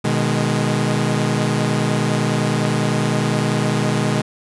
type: chord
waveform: sawtooth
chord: G# minor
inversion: first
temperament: equal with one note detuned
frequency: 123.47 / 153.33 / 207.7 Hz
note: B2 / D#3 / G#3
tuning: 0 / -25 / 0 cents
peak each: -17 dBFS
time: 0.04-4.22 s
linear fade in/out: 10 ms
effects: resampled to 24000 Hz

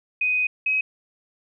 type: tone pair in turn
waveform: sine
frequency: 2500 / 2541 Hz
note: D#7 / D#7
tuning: +8 / +36 cents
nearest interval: unison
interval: 28 cents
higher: second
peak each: -19 dBFS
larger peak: neither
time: 0.21-0.47 / 0.66-0.81 s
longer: first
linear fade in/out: 5 ms
effects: none

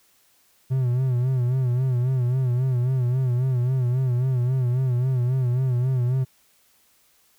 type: tone with vibrato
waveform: triangle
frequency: 126.6 Hz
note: B2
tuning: 43 cents sharp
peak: -17 dBFS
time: 0.7-6.25 s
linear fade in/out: 20 ms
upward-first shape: sine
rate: 3.7 Hz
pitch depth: 81 cents each way
effects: white hiss -61 dBFS RMS until 7.38 s

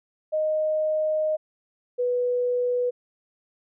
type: tone pair in turn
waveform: sine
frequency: 620 / 492.1 Hz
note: D#5 / B4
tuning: -6 / -6 cents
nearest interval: major third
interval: 400 cents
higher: first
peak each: -21 dBFS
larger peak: neither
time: 0.32-1.37 / 1.98-2.91 s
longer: first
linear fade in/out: 20 ms
effects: none

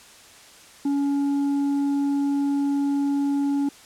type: tone with tanh clipping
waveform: triangle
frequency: 281.7 Hz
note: C#4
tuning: 28 cents sharp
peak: -21 dBFS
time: 0.85-3.69 s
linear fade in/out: 5 ms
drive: 9 dB
effects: white hiss -48 dBFS RMS until 3.85 s + low-pass 9000 Hz 12 dB/octave

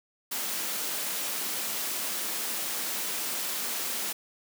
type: high-pass noise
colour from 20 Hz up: white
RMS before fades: -32 dBFS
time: 0.31-4.13 s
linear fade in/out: 10 ms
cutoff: 170 Hz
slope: 48 dB/octave
effects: none

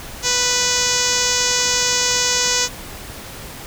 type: tone with low-pass filter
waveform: 5% pulse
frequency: 493.9 Hz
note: B4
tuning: in tune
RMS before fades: -18 dBFS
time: 0.22-2.69 s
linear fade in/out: 50 ms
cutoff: 6600 Hz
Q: 4.1
effects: pink hiss -34 dBFS RMS until 3.66 s

